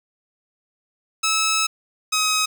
10% pulse tone pair in turn, 1300 / 1267.4 Hz, E6 / D#6, -24 / +32 cents, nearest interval unison, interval 44 cents, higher first, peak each -10 dBFS, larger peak neither, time 1.23-1.67 / 2.12-2.46 s, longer first, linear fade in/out 10 ms, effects none

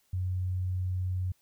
sine tone, 91.9 Hz, F#2, 11 cents flat, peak -28 dBFS, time 0.13-1.32 s, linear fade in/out 5 ms, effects white hiss -70 dBFS RMS until 1.41 s

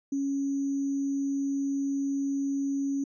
sine tone with sample-and-hold, 277.2 Hz, C#4, in tune, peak -26 dBFS, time 0.12-3.04 s, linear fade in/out 5 ms, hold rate 6300 Hz, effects resampled to 16000 Hz

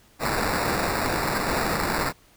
blue noise with sample-and-hold, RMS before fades -25 dBFS, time 0.19-2.13 s, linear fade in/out 50 ms, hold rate 3150 Hz, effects pink hiss -57 dBFS RMS until 2.36 s

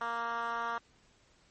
10% pulse tone with band-pass filter, 233.1 Hz, A#3, in tune, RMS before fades -35 dBFS, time 0.01-0.78 s, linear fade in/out 2 ms, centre 1200 Hz, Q 2, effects pink hiss -66 dBFS RMS until 1.5 s + MP3 32 kbps

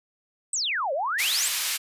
sine exponential two-way sweep, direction down then up, 8610 to 518 to 8610 Hz, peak -24 dBFS, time 0.53-1.48 s, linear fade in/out 2 ms, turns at 0.93 s
pink high-pass noise, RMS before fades -27 dBFS, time 1.18-1.78 s, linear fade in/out 20 ms, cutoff 2300 Hz, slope 12 dB/octave
effects resampled to 32000 Hz

